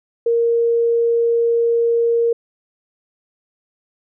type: tone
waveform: sine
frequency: 466.2 Hz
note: A#4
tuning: in tune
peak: -13 dBFS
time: 0.26-2.33 s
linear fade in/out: 5 ms
effects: none